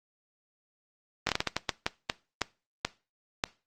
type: slowing click train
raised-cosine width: 0.2 ms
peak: -8 dBFS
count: 13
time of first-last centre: 1.27-3.439 s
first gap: 20 ms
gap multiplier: 1.36
effects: noise-tail reverb RT60 0.3 s tail -19 dB re dry + Opus 24 kbps